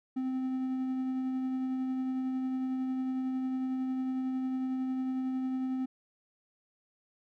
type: tone with tremolo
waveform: triangle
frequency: 259.6 Hz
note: C4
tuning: 13 cents flat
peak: -27 dBFS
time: 0.16-5.86 s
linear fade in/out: 10 ms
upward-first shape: triangle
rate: 11 Hz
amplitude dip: 25%
effects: none